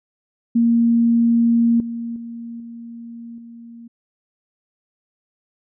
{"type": "tone with level steps", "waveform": "sine", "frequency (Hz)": 233.1, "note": "A#3", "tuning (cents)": 0, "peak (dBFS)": [-12, -24, -29, -32, -36], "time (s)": [0.55, 3.88], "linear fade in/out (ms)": 10, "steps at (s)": [1.8, 2.16, 2.6, 3.38], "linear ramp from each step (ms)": 2, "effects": []}